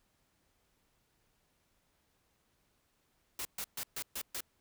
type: noise bursts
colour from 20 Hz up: white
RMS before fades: -39 dBFS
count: 6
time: 3.39-4.406 s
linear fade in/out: 2 ms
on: 61 ms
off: 130 ms
effects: pink hiss -75 dBFS RMS until 4.6 s